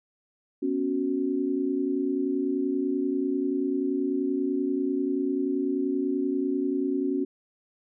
sine chord, B suspended second, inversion none, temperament equal, 246.9 / 277.2 / 370 Hz, B3 / C#4 / F#4, 0 / 0 / 0 cents, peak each -32 / -26 / -29 dBFS, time 0.62-7.25 s, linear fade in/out 10 ms, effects none

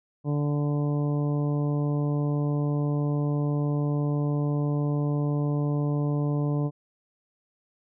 harmonic tone, 146.1 Hz, D3, 9 cents flat, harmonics 1 / 2 / 3 / 4 / 5 / 6 / 7, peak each -24 / -30 / -35 / -38 / -43 / -46 / -44 dBFS, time 0.24-6.71 s, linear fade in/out 50 ms, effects none

